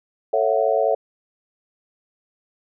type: chord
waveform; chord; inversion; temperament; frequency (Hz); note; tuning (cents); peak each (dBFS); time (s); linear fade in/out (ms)
sine; F# minor seventh; first; just; 444 / 555 / 666 / 740; A4 / C#5 / E5 / F#5; +16 / +2 / +18 / 0; -22 / -21 / -21 / -24; 0.33-0.95; 5
effects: none